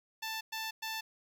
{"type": "tone bursts", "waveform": "10% pulse", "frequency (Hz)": 884, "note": "A5", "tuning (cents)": 8, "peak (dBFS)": -28, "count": 3, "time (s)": [0.22, 1.01], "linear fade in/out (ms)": 10, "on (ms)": 190, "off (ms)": 110, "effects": []}